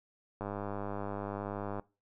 click train, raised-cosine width 1 ms, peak -24 dBFS, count 141, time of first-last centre 0.41-1.796 s, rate 101 Hz, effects noise-tail reverb RT60 0.3 s tail -22 dB re dry

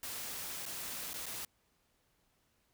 white noise with dropouts, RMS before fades -42 dBFS, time 0.03-1.45 s, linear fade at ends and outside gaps 2 ms, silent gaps 0.655-0.661 / 1.133-1.14 / 1.258-1.264 s, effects pink hiss -75 dBFS RMS until 2.73 s

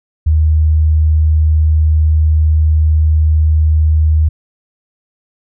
sine tone, 77.78 Hz, D#2, in tune, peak -7 dBFS, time 0.26-4.29 s, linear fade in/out 10 ms, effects none

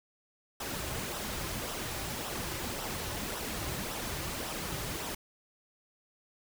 pink noise with flanger, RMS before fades -37 dBFS, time 0.6-5.15 s, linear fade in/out 5 ms, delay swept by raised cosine 0.44 to 4.44 ms, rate 1.8 Hz, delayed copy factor -0.5, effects none

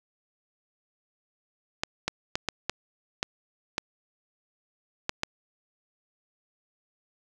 clicks, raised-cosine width 0.2 ms, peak -9 dBFS, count 9, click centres 1.835 / 2.08 / 2.355 / 2.487 / 2.696 / 3.229 / 3.781 / 5.094 / 5.234 s, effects none

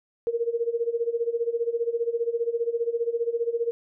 sine tone with tremolo, 467.2 Hz, A#4, 4 cents sharp, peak -20 dBFS, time 0.27-3.71 s, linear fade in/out 0 ms, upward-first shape sine, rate 15 Hz, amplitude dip 85%, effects none

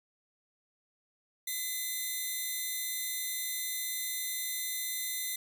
5% pulse tone pair together, 2032 / 3629 Hz, B6 / A#7, +49 / -47 cents, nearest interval minor seventh, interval 1004 cents, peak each -25 / -30 dBFS, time 1.47-5.36 s, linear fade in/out 5 ms, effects none

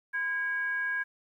sine tone with frequency modulation, 1636 Hz, G#6, 26 cents flat, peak -28 dBFS, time 0.13-1.04 s, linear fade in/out 20 ms, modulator 621 Hz, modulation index 0.35, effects 11-bit

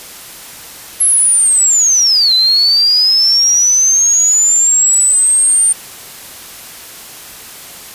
sine linear two-way sweep, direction down then up, 11175 to 4004 to 8950 Hz, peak -7 dBFS, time 1-5.73 s, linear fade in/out 10 ms, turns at 2.34 s, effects white hiss -32 dBFS RMS until 7.94 s + resampled to 32000 Hz

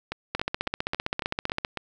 two click trains, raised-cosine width 0.3 ms, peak -10 / -14 dBFS, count 21 / 7, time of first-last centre 0.35-1.649 / 0.12-1.773 s, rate 15.4 / 3.63 Hz, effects none

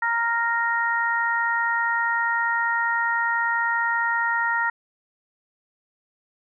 harmonic tone, 465.1 Hz, A#4, 4 cents flat, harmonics 2 / 3 / 4, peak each -25 / -25 / -24 dBFS, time 0.02-4.7 s, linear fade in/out 5 ms, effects none

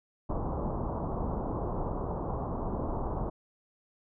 pink low-pass noise, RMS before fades -33 dBFS, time 0.29-3.3 s, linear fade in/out 10 ms, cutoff 1100 Hz, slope 48 dB/octave, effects none

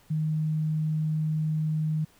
sine tone, 155.56 Hz, D#3, in tune, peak -24 dBFS, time 0.1-2.05 s, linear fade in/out 10 ms, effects pink hiss -60 dBFS RMS until 2.19 s

